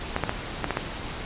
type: clicks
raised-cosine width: 0.5 ms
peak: -9 dBFS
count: 6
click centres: 0.164 / 0.237 / 0.294 / 0.643 / 0.707 / 0.771 s
effects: pink hiss -34 dBFS RMS until 1.25 s + resampled to 8000 Hz